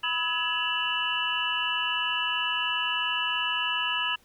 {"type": "tone cluster", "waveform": "sine", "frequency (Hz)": [987, 1283, 1683, 2698, 2955], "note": ["B5", "E6", "G#6", "E7", "F#7"], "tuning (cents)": [-1, -47, 23, 40, -3], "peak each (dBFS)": [-33, -34, -32, -32, -29], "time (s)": [0.03, 4.16], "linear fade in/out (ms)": 10, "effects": ["pink hiss -61 dBFS RMS until 4.24 s"]}